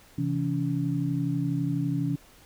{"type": "tone cluster", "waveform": "sine", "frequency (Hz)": [133.7, 165.8, 283], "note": ["C3", "E3", "C#4"], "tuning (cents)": [38, 10, 36], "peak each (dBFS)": -29, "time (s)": [0.18, 2.16], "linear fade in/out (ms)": 5, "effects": ["pink hiss -55 dBFS RMS until 2.45 s"]}